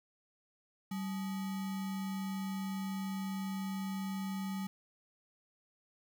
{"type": "tone with sample-and-hold", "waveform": "sine", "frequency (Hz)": 192.8, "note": "G3", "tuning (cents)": -28, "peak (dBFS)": -35, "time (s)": [0.91, 4.67], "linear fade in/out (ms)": 5, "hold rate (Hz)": 1050, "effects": []}